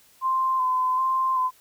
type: tone with vibrato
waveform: sine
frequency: 1034 Hz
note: C6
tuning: 21 cents flat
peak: -20 dBFS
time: 0.21-1.51 s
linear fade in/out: 50 ms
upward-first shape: square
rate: 1.3 Hz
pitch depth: 21 cents each way
effects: white hiss -57 dBFS RMS until 1.6 s